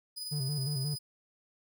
sawtooth tone with tremolo, 4978 Hz, D#8, in tune, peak -33 dBFS, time 0.16-0.99 s, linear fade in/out 20 ms, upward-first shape sine, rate 20 Hz, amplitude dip 40%
triangle tone with vibrato, 140.4 Hz, C#3, 22 cents sharp, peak -29 dBFS, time 0.31-0.96 s, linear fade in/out 20 ms, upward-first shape square, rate 5.6 Hz, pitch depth 98 cents each way
effects none

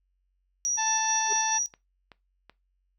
sine tone with tremolo, 5780 Hz, F#8, 41 cents flat, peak -23 dBFS, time 0.65-1.66 s, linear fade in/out 0 ms, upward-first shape square, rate 4.6 Hz, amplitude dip 35%
harmonic tone, 882 Hz, A5, 4 cents sharp, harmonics 1 / 2 / 3 / 4 / 5 / 6 / 7, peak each -28 / -34 / -38 / -40 / -42 / -44 / -45 dBFS, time 0.77-1.59 s, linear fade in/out 20 ms
triangle tone with exponential growth, 415.3 Hz, G#4, in tune, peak -29 dBFS, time 1.25-1.33 s, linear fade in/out 5 ms, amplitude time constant 16 ms
click train, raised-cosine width 0.3 ms, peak -31 dBFS, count 4, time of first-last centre 1.36-2.496 s, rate 2.64 Hz
effects noise-tail reverb RT60 0.2 s tail -19 dB re dry + added 46 Hz sine -70 dBFS peak until 2.98 s

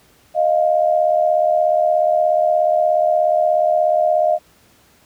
sine tone pair together, 621.7 / 698.5 Hz, D#5 / F5, -2 / 0 cents, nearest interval major second, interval 202 cents, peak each -15 / -16 dBFS, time 0.34-4.39 s, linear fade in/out 50 ms, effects pink hiss -53 dBFS RMS until 5.05 s + high-pass 60 Hz 12 dB/octave

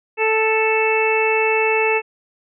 harmonic tone, 440 Hz, A4, in tune, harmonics 1 / 2 / 3 / 4 / 5 / 6, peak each -18 / -22 / -30 / -29 / -24 / -20 dBFS, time 0.17-2.02 s, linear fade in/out 50 ms, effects none

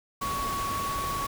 sine tone in noise, 1119 Hz, C#6, 16 cents sharp, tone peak -29 dBFS, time 0.21-1.27 s, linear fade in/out 10 ms, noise pink, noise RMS -35 dBFS, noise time 0.21-1.27 s, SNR +3 dB, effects none

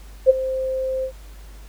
sine tone with ADSR envelope, 523.3 Hz, C5, in tune, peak -5 dBFS, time 0.26-1.12 s, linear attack 36 ms, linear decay 20 ms, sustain -16 dB, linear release 82 ms, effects added 50 Hz sine -38 dBFS peak until 1.68 s + pink hiss -50 dBFS RMS until 1.68 s

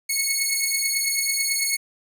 10% pulse beating tone pair, 2191 / 2200.1 Hz, C#7 / C#7, -21 / -14 cents, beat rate 9.1 Hz, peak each -15 dBFS, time 0.09-1.77 s, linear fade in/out 10 ms, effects none

